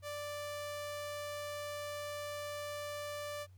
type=tone; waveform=sawtooth; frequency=587.3 Hz; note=D5; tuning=in tune; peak=-36 dBFS; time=0.02-3.47 s; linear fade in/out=50 ms; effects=added 93 Hz sine -55 dBFS peak until 3.57 s + pink hiss -75 dBFS RMS until 3.57 s